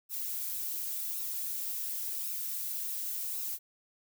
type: noise with flanger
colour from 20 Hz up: violet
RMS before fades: -36 dBFS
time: 0.09-3.59 s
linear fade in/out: 50 ms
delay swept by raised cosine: 0.75 to 5.95 ms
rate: 0.91 Hz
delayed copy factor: +0.55
effects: none